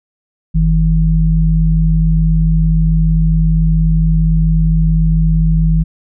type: tone pair together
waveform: sine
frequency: 47.78 / 160.7 Hz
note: G1 / E3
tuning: -44 / -44 cents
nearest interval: octave + major sixth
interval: 2100 cents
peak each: -11 dBFS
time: 0.54-5.84 s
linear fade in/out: 20 ms
effects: none